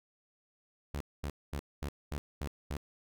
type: tone bursts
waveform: sawtooth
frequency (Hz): 71.8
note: D2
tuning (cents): -39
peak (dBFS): -31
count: 7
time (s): 0.94-2.768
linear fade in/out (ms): 0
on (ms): 64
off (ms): 230
effects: none